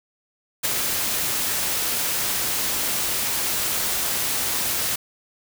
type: noise with ADSR envelope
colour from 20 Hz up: white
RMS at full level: -20 dBFS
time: 0.63-4.96 s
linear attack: 21 ms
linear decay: 9 ms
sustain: -4 dB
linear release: 9 ms
effects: none